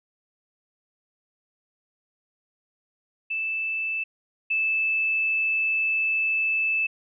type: tone pair in turn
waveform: sine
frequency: 2637 / 2627 Hz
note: E7 / E7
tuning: 0 / -7 cents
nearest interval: unison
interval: 7 cents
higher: first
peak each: -25 / -21 dBFS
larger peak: second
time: 3.3-4.04 / 4.5-6.87 s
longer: second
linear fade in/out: 10 ms
effects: none